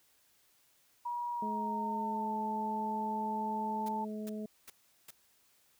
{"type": "tone with pitch glide", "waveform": "sine", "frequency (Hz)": [959, 879.4], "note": ["A#5", "A5"], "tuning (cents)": [49, -1], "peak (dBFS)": -34, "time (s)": [1.05, 4.05], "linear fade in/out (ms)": 10, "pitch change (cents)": -150, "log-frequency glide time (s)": [1.31, 2.35]}
{"type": "harmonic tone", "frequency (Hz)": 213.6, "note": "G#3", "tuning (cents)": 49, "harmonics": [1, 2, 3], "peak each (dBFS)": [-38, -44, -48], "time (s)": [1.42, 4.46], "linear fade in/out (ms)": 5}
{"type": "noise bursts", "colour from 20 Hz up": "white", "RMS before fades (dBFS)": -49, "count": 4, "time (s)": [3.86, 5.108], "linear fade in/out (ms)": 5, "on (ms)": 27, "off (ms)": 380}
{"effects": ["white hiss -69 dBFS RMS until 5.79 s"]}